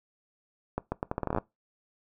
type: accelerating click train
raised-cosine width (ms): 1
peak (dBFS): -15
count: 13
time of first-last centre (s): 0.78-1.384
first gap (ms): 140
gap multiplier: 0.78
effects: noise-tail reverb RT60 0.2 s tail -21 dB re dry